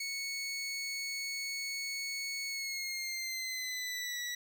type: tone with pitch glide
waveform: 20% pulse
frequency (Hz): 2212 to 1948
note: C#7 to B6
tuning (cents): -4 to -24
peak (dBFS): -31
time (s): 0-4.35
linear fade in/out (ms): 5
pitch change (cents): -220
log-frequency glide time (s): 2.47-4.19
effects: 12-bit